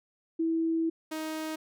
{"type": "tone pair in turn", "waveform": ["sine", "sawtooth"], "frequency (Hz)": [326.9, 314.1], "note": ["E4", "D#4"], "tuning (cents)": [-14, 16], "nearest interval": "minor second", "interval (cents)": 70, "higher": "first", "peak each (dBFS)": [-25, -29], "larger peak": "first", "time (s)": [[0.39, 0.9], [1.11, 1.56]], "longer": "first", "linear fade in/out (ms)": 10, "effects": []}